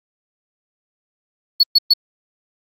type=tone bursts; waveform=sine; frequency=4395 Hz; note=C#8; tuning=16 cents flat; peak=-5 dBFS; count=3; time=1.6-1.936 s; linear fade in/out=5 ms; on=32 ms; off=120 ms; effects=tanh soft clip ceiling -7 dBFS + Opus 32 kbps